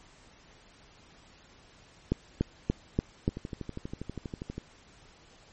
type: two click trains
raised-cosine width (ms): 3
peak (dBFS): -12 / -23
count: 5 / 17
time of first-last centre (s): 2.12-3.279 / 3.29-4.58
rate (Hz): 3.45 / 12.4
effects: pink hiss -57 dBFS RMS until 5.52 s + MP3 32 kbps